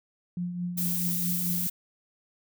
sine tone with tremolo, 176.6 Hz, F3, 20 cents sharp, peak -27 dBFS, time 0.37-1.67 s, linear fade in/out 2 ms, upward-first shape triangle, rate 4.6 Hz, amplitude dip 55%
violet noise, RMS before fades -30 dBFS, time 0.77-1.7 s, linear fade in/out 10 ms
effects none

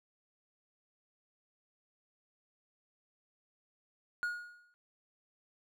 triangle tone with exponential decay, 1440 Hz, F#6, 47 cents flat, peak -28 dBFS, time 4.23-4.74 s, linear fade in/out 0 ms, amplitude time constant 110 ms, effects none

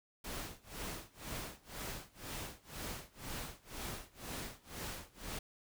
pink noise with tremolo, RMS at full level -42 dBFS, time 0.24-5.39 s, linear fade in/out 5 ms, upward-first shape sine, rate 2 Hz, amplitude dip 95%, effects none

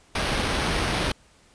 pink noise with sample-and-hold, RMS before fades -25 dBFS, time 0.15-1.12 s, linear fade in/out 5 ms, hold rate 7350 Hz, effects pink hiss -57 dBFS RMS until 1.54 s + resampled to 22050 Hz

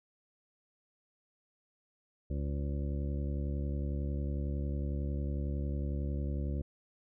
harmonic tone, 71 Hz, C#2, 42 cents sharp, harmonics 1 / 2 / 3 / 4 / 5 / 7 / 8, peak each -33 / -39 / -43 / -45 / -47 / -50 / -51 dBFS, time 2.3-6.62 s, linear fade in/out 5 ms, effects none

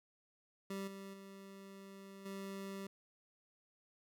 25% pulse tone with level steps, 195.4 Hz, G3, 5 cents flat, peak -37 / -44 / -48 / -40 dBFS, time 0.7-2.87 s, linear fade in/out 5 ms, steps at 0.87 / 1.13 / 2.25 s, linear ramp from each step 10 ms, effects none

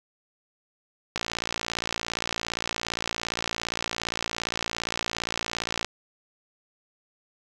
click train, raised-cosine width 0.2 ms, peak -10 dBFS, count 270, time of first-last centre 1.16-5.846 s, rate 57.4 Hz, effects none

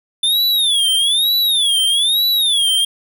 square tone with vibrato, 3520 Hz, A7, in tune, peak -13 dBFS, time 0.23-2.85 s, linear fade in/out 5 ms, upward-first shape sine, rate 1.1 Hz, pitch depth 200 cents each way, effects none

